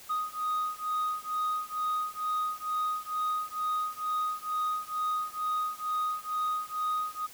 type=beating tone pair; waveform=sine; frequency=1244.5 / 1246.7 Hz; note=D#6 / D#6; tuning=0 / +3 cents; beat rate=2.2 Hz; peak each=-30 / -30 dBFS; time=0.09-7.27 s; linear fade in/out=20 ms; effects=tanh soft clip ceiling -26 dBFS + white hiss -50 dBFS RMS until 7.33 s